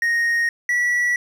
triangle tone pair in turn, 1864.7 / 1945.5 Hz, A#6 / B6, 0 / -27 cents, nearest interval minor second, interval 73 cents, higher second, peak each -15 dBFS, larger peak neither, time 0.02-0.49 / 0.69-1.16 s, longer neither, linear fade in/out 2 ms, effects none

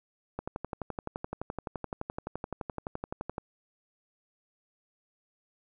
click train, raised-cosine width 1 ms, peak -20 dBFS, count 36, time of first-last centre 0.39-3.381 s, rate 11.7 Hz, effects none

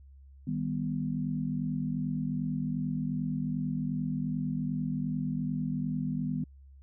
sine chord, Eb augmented, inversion none, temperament equal with one note detuned, 155.56 / 198.16 / 246.9 Hz, Eb3 / G3 / B3, 0 / +19 / 0 cents, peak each -33 / -35 / -33 dBFS, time 0.47-6.44 s, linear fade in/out 5 ms, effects added 68 Hz sine -50 dBFS peak until 6.82 s

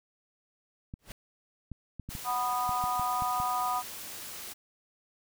clicks, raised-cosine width 5 ms, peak -27 dBFS, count 10, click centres 0.939 / 1.717 / 1.997 / 2.09 / 2.152 / 2.693 / 2.84 / 2.996 / 3.222 / 3.401 s
pink noise with exponential growth, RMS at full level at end -40 dBFS, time 0.99-1.12 s, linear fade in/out 1 ms, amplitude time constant 27 ms
white noise, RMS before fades -42 dBFS, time 2.09-4.54 s, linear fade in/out 20 ms
sine chord, B major, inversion second, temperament just, 740.8 / 987.8 / 1234.7 Hz, F#5 / B5 / D#6, +2 / 0 / -14 cents, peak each -32 dBFS, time 2.24-3.83 s, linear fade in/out 50 ms
effects none

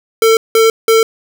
square tone bursts, 448.5 Hz, A4, 33 cents sharp, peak -7 dBFS, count 3, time 0.22-1.03 s, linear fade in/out 2 ms, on 150 ms, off 180 ms, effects none

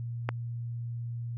click, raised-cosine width 0.5 ms, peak -14 dBFS, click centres 0.29 s, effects added 118 Hz sine -33 dBFS peak until 1.37 s

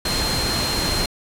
sine tone in noise, 4186 Hz, C8, in tune, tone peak -24 dBFS, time 0.05-1.06 s, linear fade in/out 5 ms, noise pink, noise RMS -23 dBFS, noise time 0.05-1.06 s, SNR -4 dB, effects low-pass 12000 Hz 12 dB/octave

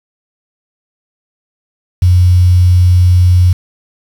sine tone with quantisation, 90 Hz, F#2, 47 cents flat, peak -4 dBFS, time 2.02-3.53 s, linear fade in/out 5 ms, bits 5, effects none

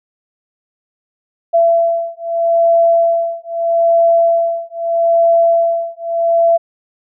sine beating tone pair, 672 / 672.79 Hz, E5 / E5, +33 / +35 cents, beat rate 0.79 Hz, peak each -13 dBFS, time 1.53-6.58 s, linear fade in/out 20 ms, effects none

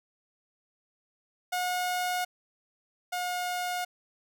sawtooth tone pair in turn, 723 / 718.4 Hz, F#5 / F5, -40 / +49 cents, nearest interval unison, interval 11 cents, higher first, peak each -24 / -26 dBFS, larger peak first, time 1.52-2.25 / 3.12-3.85 s, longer neither, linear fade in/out 10 ms, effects none

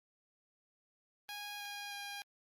10% pulse tone with pitch steps, 823 / 815.9 / 808.9 Hz, G#5 / G#5 / G#5, -16 / -31 / -46 cents, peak -34 dBFS, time 1.29-2.22 s, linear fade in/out 0 ms, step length 310 ms, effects Opus 32 kbps

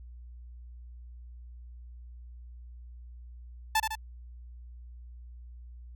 sawtooth tone with echo, 878 Hz, A5, 4 cents flat, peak -19 dBFS, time 3.75-3.8 s, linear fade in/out 5 ms, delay 77 ms, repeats 2, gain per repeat -5 dB, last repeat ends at 3.954 s, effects added 60 Hz sine -44 dBFS peak until 5.95 s

